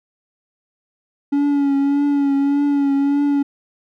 triangle tone with vibrato, 282.1 Hz, C#4, 30 cents sharp, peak -12 dBFS, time 1.32-3.43 s, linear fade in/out 10 ms, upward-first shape triangle, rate 1.7 Hz, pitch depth 38 cents each way, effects none

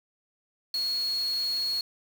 sine tone in noise, 4324 Hz, C#8, 44 cents flat, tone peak -26 dBFS, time 0.74-1.81 s, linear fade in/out 2 ms, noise white, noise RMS -44 dBFS, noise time 0.74-1.81 s, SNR +15 dB, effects none

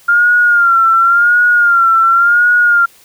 sine tone with vibrato, 1396 Hz, F6, 1 cent flat, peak -6 dBFS, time 0.08-2.86 s, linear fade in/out 10 ms, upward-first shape sine, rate 0.92 Hz, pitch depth 67 cents each way, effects white hiss -45 dBFS RMS until 3.04 s

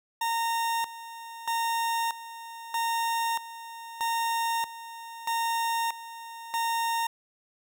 40% pulse tone with tremolo, 921 Hz, A#5, 21 cents flat, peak -25 dBFS, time 0.21-7.07 s, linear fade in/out 5 ms, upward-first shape square, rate 0.79 Hz, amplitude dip 80%, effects none

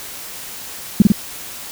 sine tone with echo, 203.9 Hz, G#3, 32 cents flat, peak -3 dBFS, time 1-1.02 s, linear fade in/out 2 ms, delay 50 ms, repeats 2, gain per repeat -2 dB, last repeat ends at 1.12 s, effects white hiss -32 dBFS RMS until 1.71 s

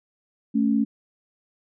sine tone pair together, 219.5 / 277.4 Hz, A3 / C#4, -4 / +1 cents, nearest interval major third, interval 405 cents, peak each -20 / -22 dBFS, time 0.54-0.85 s, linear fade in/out 20 ms, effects none

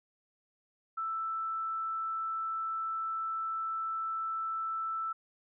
sine tone, 1323 Hz, E6, 6 cents sharp, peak -32 dBFS, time 0.97-5.13 s, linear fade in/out 10 ms, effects none

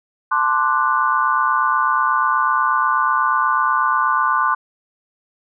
sine chord, D dominant seventh, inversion second, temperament equal, 880 / 1046.5 / 1174.7 / 1480 Hz, A5 / C6 / D6 / F#6, 0 / 0 / 0 / 0 cents, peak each -24 / -18 / -19 / -21 dBFS, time 0.31-4.55 s, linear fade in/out 10 ms, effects none

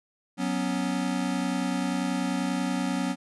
square chord, F# suspended fourth, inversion none, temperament equal, 185 / 246.9 / 277.2 Hz, F#3 / B3 / C#4, 0 / 0 / 0 cents, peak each -31 dBFS, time 0.37-3.16 s, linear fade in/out 50 ms, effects resampled to 24000 Hz

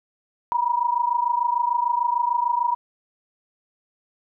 sine tone pair together, 948.3 / 975 Hz, A#5 / B5, +29 / -23 cents, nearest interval unison, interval 48 cents, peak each -22 dBFS, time 0.52-2.75 s, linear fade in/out 0 ms, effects none

